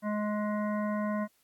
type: harmonic tone with a mistuned harmonic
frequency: 210 Hz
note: G#3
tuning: 19 cents sharp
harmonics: 1 / 3 / 5 / 7 / 9 / 10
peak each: -30 / -35 / -38 / -45 / -45 / -55 dBFS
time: 0.02-1.28 s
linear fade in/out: 50 ms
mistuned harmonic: 10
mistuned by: -17 cents
effects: white hiss -70 dBFS RMS until 1.43 s + AAC 64 kbps